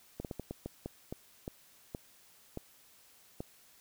slowing click train, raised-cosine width 2 ms, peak -25 dBFS, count 12, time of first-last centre 0.2-3.405 s, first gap 48 ms, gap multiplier 1.33, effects white hiss -62 dBFS RMS until 3.8 s

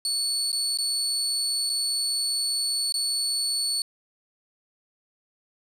30% pulse tone with dropouts, 4435 Hz, C#8, in tune, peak -21 dBFS, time 0.05-3.82 s, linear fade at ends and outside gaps 1 ms, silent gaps 0.518-0.528 / 0.774-0.786 / 1.694-1.698 / 2.923-2.941 s, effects resampled to 32000 Hz + 8-bit

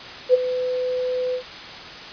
sine tone with ADSR envelope, 504 Hz, B4, 35 cents sharp, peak -8 dBFS, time 0.29-1.43 s, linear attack 49 ms, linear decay 21 ms, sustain -13 dB, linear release 88 ms, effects white hiss -36 dBFS RMS until 2.12 s + resampled to 11025 Hz

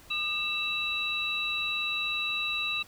sine tone cluster, 1215 / 2661 / 3894 Hz, D#6 / E7 / B7, -42 / +16 / -25 cents, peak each -39 / -30 / -32 dBFS, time 0.1-2.83 s, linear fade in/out 10 ms, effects pink hiss -54 dBFS RMS until 2.87 s

